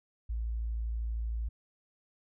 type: tone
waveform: sine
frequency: 56.4 Hz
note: A1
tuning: 44 cents sharp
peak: -31 dBFS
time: 0.29-1.49 s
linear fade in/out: 10 ms
effects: none